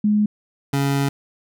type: tone pair in turn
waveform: sine / 25% pulse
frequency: 209.8 / 139.3 Hz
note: G#3 / C#3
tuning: +18 / +9 cents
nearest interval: perfect fifth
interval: 709 cents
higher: first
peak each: -14 dBFS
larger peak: neither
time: 0.04-0.26 / 0.73-1.09 s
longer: second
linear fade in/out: 5 ms
effects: none